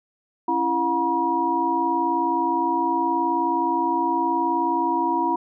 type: tone cluster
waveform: sine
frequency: 276 / 335.2 / 723 / 959 Hz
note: C#4 / E4 / F#5 / A#5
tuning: -7 / +29 / -40 / +49 cents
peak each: -29 / -25 / -30 / -21 dBFS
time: 0.48-5.36 s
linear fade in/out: 5 ms
effects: none